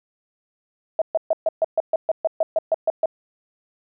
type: tone bursts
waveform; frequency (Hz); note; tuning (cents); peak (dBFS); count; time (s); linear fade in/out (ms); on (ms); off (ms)
sine; 643; E5; -43; -15; 14; 0.99-3.058; 2; 27; 130
effects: none